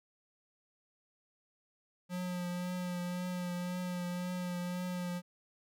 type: tone with vibrato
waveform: square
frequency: 178.9 Hz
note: F3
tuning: 42 cents sharp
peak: -36 dBFS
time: 2.09-5.22 s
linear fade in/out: 50 ms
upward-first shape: triangle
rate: 1.9 Hz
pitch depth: 24 cents each way
effects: none